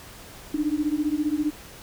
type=beating tone pair; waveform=sine; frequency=293.1 / 308.1 Hz; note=D4 / D#4; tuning=-3 / -17 cents; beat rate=15 Hz; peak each=-25 dBFS; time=0.54-1.51 s; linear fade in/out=5 ms; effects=pink hiss -44 dBFS RMS until 1.82 s

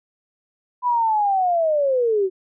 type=linear sweep; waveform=sine; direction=down; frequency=1000 to 364.6 Hz; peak=-16 dBFS; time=0.82-2.3 s; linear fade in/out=50 ms; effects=none

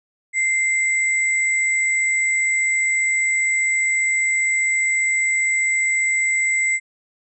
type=tone pair together; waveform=sine; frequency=2086 / 7889 Hz; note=C7 / B8; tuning=-6 / -3 cents; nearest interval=octave + major seventh; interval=2303 cents; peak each=-17 / -25 dBFS; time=0.33-6.8 s; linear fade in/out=50 ms; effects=none

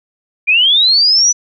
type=linear sweep; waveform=sine; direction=up; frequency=2349 to 6000 Hz; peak=-7 dBFS; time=0.47-1.33 s; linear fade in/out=20 ms; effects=none

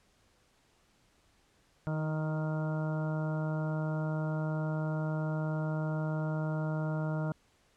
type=harmonic tone with a mistuned harmonic; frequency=155.56 Hz; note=D#3; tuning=in tune; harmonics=1 / 2 / 3 / 4 / 5 / 6 / 7 / 8 / 9; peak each=-31 / -41 / -46 / -40 / -50 / -47 / -53 / -52 / -46 dBFS; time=1.87-7.32 s; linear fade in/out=0 ms; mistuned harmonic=2; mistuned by=+17 cents; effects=pink hiss -68 dBFS RMS until 7.76 s + low-pass 9000 Hz 12 dB/octave

